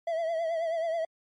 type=tone with vibrato; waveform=triangle; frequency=659.3 Hz; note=E5; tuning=in tune; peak=-25 dBFS; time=0.07-1.05 s; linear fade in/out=5 ms; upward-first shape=triangle; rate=9.3 Hz; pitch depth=70 cents each way; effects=MP3 48 kbps